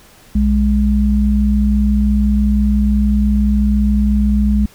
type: tone pair together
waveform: sine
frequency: 61.74 / 207.7 Hz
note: B1 / G#3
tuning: 0 / 0 cents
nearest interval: octave + major sixth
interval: 2100 cents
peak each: -13 dBFS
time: 0.35-4.66 s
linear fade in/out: 5 ms
effects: pink hiss -45 dBFS RMS until 4.74 s